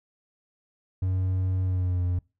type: tone with pitch glide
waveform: triangle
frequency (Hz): 93.2 to 89.25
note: F#2 to F2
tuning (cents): +13 to +38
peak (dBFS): -21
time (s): 1.02-2.19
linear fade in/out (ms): 5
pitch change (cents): -75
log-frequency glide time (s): 1.63-2.02
effects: noise-tail reverb RT60 0.3 s tail -25 dB re dry